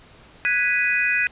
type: chord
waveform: sine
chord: G# minor seventh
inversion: third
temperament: equal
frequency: 1480 / 1661.2 / 1975.5 / 2489 Hz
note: F#6 / G#6 / B6 / D#7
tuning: 0 / 0 / 0 / 0 cents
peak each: -26 / -25 / -24 / -21 dBFS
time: 0.45-1.27 s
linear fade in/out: 0 ms
effects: pink hiss -49 dBFS RMS until 1.31 s + resampled to 8000 Hz